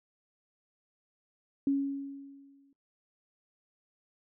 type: tone with exponential decay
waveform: sine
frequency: 277.2 Hz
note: C#4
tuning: in tune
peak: -23 dBFS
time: 1.67-2.73 s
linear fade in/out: 2 ms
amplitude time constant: 230 ms
effects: noise-tail reverb RT60 0.4 s tail -24 dB re dry